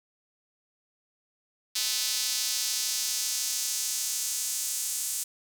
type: tone with high-pass filter sweep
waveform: square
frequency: 116.54 Hz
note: A#2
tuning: in tune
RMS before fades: -30 dBFS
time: 1.75-5.24 s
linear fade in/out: 10 ms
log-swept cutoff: 4500 to 7800 Hz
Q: 1.6
effects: none